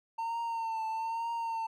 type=tone with vibrato; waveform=triangle; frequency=907 Hz; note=A#5; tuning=48 cents flat; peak=-30 dBFS; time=0.18-1.67 s; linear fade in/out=10 ms; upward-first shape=triangle; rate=1.1 Hz; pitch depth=48 cents each way; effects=none